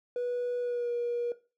triangle tone with pitch glide, 488.8 to 478.2 Hz, B4 to A#4, -18 to +44 cents, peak -26 dBFS, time 0.16-1.32 s, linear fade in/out 2 ms, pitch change -38 cents, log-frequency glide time 0.6-0.9 s, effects noise-tail reverb RT60 0.3 s tail -17 dB re dry + tanh soft clip ceiling -25 dBFS

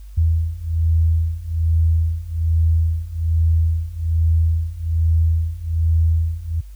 sine beating tone pair, 81 / 82.2 Hz, E2 / E2, -30 / -4 cents, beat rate 1.2 Hz, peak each -19 / -17 dBFS, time 0.17-6.61 s, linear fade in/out 10 ms, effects added 50 Hz sine -34 dBFS peak until 6.75 s + white hiss -57 dBFS RMS until 6.75 s

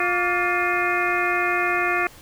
harmonic tone with a mistuned harmonic, 353.4 Hz, F4, 21 cents sharp, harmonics 1 / 2 / 3 / 4 / 5 / 6 / 7, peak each -27 / -27 / -27 / -27 / -27 / -27 / -27 dBFS, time 0-2.07 s, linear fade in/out 2 ms, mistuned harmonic 3, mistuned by +140 cents, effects pink hiss -46 dBFS RMS until 2.21 s

